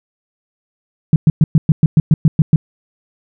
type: tone bursts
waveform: sine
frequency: 155.56 Hz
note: D#3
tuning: in tune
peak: -4 dBFS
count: 11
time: 1.13-2.56 s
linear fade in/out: 2 ms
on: 30 ms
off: 110 ms
effects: none